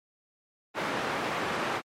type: band-pass noise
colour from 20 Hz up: white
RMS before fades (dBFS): -31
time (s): 0.74-1.82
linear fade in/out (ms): 50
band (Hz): 150 to 1500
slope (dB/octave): 12
effects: MP3 64 kbps